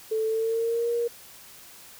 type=tone with pitch glide; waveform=sine; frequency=440 to 471.6 Hz; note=A4 to A#4; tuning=0 to +20 cents; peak=-23 dBFS; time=0.11-1.08 s; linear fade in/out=10 ms; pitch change=+120 cents; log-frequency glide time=0.25-0.9 s; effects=white hiss -48 dBFS RMS until 1.99 s